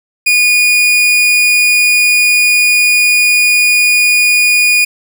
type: tone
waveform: 40% pulse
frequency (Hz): 2452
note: D#7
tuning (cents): -26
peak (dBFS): -6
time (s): 0.26-4.85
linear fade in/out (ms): 10
effects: none